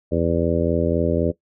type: harmonic tone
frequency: 83.9 Hz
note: E2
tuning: 31 cents sharp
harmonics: 1 / 2 / 3 / 4 / 5 / 6 / 7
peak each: -25 / -25 / -25 / -25 / -25 / -25 / -25 dBFS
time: 0.11-1.32 s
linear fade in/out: 20 ms
effects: noise-tail reverb RT60 0.1 s tail -17 dB re dry